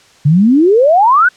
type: exponential sweep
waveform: sine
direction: up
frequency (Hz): 137.7 to 1548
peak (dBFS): -5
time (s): 0.25-1.29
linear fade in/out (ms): 10
effects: white hiss -45 dBFS RMS until 1.36 s + low-pass 6000 Hz 12 dB/octave